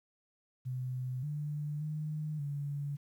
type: tone with pitch steps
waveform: sine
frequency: 127.6 / 148.4 / 153 / 143.3 Hz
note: C3 / D3 / D#3 / D3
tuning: -43 / +18 / -29 / -42 cents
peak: -34 dBFS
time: 0.65-2.97 s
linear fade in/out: 20 ms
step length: 580 ms
effects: 11-bit